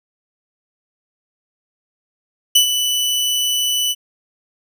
sawtooth tone with ADSR envelope, 2978 Hz, F#7, 11 cents sharp, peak -4 dBFS, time 2.55-3.95 s, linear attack 8 ms, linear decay 97 ms, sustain -9 dB, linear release 41 ms, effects none

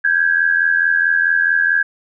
sine tone pair together, 1576.6 / 1661.2 Hz, G6 / G#6, +9 / 0 cents, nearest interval minor second, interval 91 cents, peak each -15 dBFS, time 0.04-1.83 s, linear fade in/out 10 ms, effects none

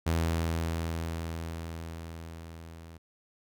sawtooth tone with level ramp, 82.41 Hz, E2, in tune, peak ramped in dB -21 to -42 dBFS, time 0.06-2.98 s, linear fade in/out 10 ms, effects none

